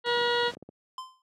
harmonic tone, 479.2 Hz, A#4, 48 cents sharp, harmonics 1 / 2 / 3 / 4 / 6 / 7 / 8 / 9, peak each -27 / -30 / -32 / -33 / -35 / -35 / -36 / -37 dBFS, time 0.04-0.52 s, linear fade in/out 50 ms
pink noise, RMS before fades -44 dBFS, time 0.06-0.55 s, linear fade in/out 0 ms
clicks, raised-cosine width 2 ms, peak -30 dBFS, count 9, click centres 0.175 / 0.214 / 0.277 / 0.432 / 0.481 / 0.537 / 0.57 / 0.626 / 0.69 s
square tone with exponential decay, 1035 Hz, C6, 19 cents flat, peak -33 dBFS, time 0.98-1.22 s, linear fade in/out 2 ms, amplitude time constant 52 ms
effects high-pass 150 Hz 12 dB/octave + low-pass 7000 Hz 12 dB/octave

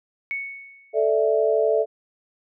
sine tone with exponential decay, 2217 Hz, C#7, in tune, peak -23 dBFS, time 0.31-1.1 s, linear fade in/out 0 ms, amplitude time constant 170 ms
sine chord, A suspended fourth, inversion none, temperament equal, 440 / 587.3 / 659.3 Hz, A4 / D5 / E5, 0 / 0 / 0 cents, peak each -20 / -23 / -22 dBFS, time 0.93-1.86 s, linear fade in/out 50 ms
effects none

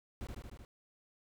brown noise with echo, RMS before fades -42 dBFS, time 0.21-0.27 s, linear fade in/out 0 ms, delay 76 ms, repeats 5, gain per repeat -2 dB, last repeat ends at 0.65 s, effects none

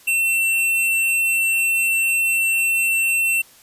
square tone, 2699 Hz, E7, 40 cents sharp, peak -17 dBFS, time 0.07-3.42 s, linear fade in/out 10 ms, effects white hiss -49 dBFS RMS until 3.62 s + resampled to 32000 Hz

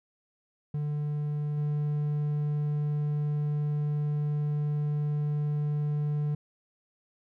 triangle tone with level steps, 148.1 Hz, D3, 15 cents sharp, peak -26 / -24 dBFS, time 0.74-6.35 s, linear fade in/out 5 ms, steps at 1.57 s, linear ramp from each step 10 ms, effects none

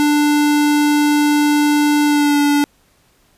square tone with pitch glide, 295.1 to 289.5 Hz, D4 to D4, +8 to -25 cents, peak -12 dBFS, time 0-2.64 s, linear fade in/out 0 ms, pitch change -33 cents, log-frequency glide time 2.05-2.39 s, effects pink hiss -56 dBFS RMS until 3.37 s + resampled to 32000 Hz

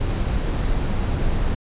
brown noise, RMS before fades -21 dBFS, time 0-1.55 s, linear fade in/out 10 ms, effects resampled to 8000 Hz

